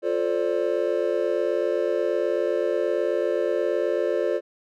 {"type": "chord", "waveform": "triangle", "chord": "D minor seventh", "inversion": "first", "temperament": "just", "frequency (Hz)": [352.4, 440.5, 528.6, 587.3], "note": ["F4", "A4", "C5", "D5"], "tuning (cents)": [16, 2, 18, 0], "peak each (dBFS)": -25, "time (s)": [0.02, 4.41], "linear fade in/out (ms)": 50, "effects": []}